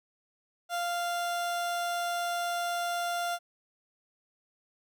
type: tone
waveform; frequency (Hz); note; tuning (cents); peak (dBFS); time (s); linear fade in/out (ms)
30% pulse; 696; F5; -6; -27; 0.69-3.39; 50
effects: none